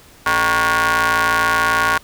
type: ring-modulated tone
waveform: sawtooth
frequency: 165.4 Hz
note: E3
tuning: 6 cents sharp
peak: -7 dBFS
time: 0.26-1.98 s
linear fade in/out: 5 ms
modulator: 1270 Hz
effects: pink hiss -46 dBFS RMS until 2.03 s

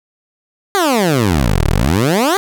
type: exponential two-way sweep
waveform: 15% pulse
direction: down then up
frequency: 413.2 to 33.98 to 413.2 Hz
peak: -5 dBFS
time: 0.75-2.37 s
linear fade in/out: 0 ms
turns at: 1.66 s
effects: none

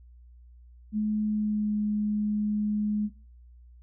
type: tone with pitch glide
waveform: sine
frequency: 212.8 to 209.9 Hz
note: G#3 to G#3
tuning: +42 to +19 cents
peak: -24 dBFS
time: 0.92-3.1 s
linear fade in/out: 50 ms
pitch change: -23 cents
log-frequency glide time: 1.23-1.76 s
effects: noise-tail reverb RT60 0.4 s tail -21 dB re dry + added 60 Hz sine -49 dBFS peak until 3.82 s

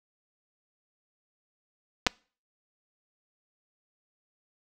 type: clicks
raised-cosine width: 0.2 ms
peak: -4 dBFS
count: 2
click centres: 2.066 / 2.07 s
effects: noise-tail reverb RT60 0.4 s tail -26 dB re dry

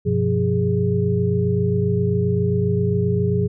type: tone cluster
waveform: sine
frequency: 97.3 / 124.8 / 176.2 / 412.7 Hz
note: G2 / B2 / F3 / G#4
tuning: -12 / +19 / +16 / -11 cents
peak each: -22 dBFS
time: 0.05-3.48 s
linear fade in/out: 20 ms
effects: none

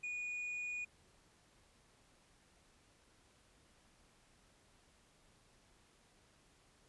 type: tone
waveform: triangle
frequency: 2456 Hz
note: D#7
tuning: 23 cents flat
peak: -38 dBFS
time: 0.03-0.85 s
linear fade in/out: 10 ms
effects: pink hiss -69 dBFS RMS until 6.88 s + resampled to 24000 Hz

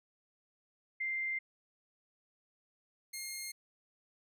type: tone pair in turn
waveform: sine / 10% pulse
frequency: 2093 / 2132 Hz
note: C7 / C7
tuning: 0 / +32 cents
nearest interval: unison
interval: 32 cents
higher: second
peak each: -33 / -31 dBFS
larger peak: second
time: 1-1.39 / 3.13-3.52 s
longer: neither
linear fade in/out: 10 ms
effects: none

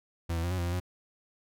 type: tone with pitch steps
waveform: 40% pulse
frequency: 84.4 / 83 / 87.5 / 92 / 86.6 / 87.2 / 90.1 Hz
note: E2 / E2 / F2 / F#2 / F2 / F2 / F#2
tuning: +41 / +12 / +4 / -9 / -14 / -2 / -45 cents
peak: -28 dBFS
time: 0.29-0.801 s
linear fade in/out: 10 ms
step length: 73 ms
effects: none

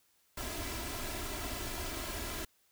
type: noise with comb filter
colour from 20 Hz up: pink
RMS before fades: -39 dBFS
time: 0.37-2.45 s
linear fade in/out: 5 ms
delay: 3 ms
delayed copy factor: +0.65
effects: white hiss -71 dBFS RMS until 2.71 s

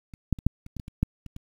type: clicks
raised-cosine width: 5 ms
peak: -30 / -10 / -26 / -7 / -30 / -22 / -24 / -27 / -9 / -28 / -27 dBFS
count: 11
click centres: 0.138 / 0.327 / 0.388 / 0.466 / 0.664 / 0.767 / 0.798 / 0.881 / 1.03 / 1.263 / 1.364 s
effects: 8-bit

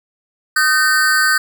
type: tone with amplitude modulation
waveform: square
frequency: 1533 Hz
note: G6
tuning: 39 cents flat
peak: -8 dBFS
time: 0.56-1.38 s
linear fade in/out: 5 ms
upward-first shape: sine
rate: 292 Hz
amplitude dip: 95%
effects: none

